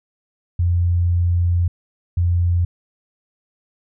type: tone bursts at uneven times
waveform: sine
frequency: 87.2 Hz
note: F2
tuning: 2 cents flat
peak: -14 dBFS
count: 2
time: 0.59-1.68 / 2.17-2.65 s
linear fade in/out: 5 ms
effects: none